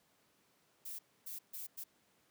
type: noise bursts at uneven times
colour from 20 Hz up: violet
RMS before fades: -45 dBFS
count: 4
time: 0.85-0.99 / 1.26-1.39 / 1.53-1.67 / 1.77-1.84 s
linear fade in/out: 10 ms
effects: pink hiss -72 dBFS RMS until 2.3 s + high-pass 150 Hz 12 dB/octave